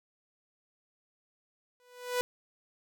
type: tone with exponential growth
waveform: sawtooth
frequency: 493.9 Hz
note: B4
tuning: in tune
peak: -21 dBFS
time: 1.8-2.21 s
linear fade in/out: 0 ms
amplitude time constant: 87 ms
effects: none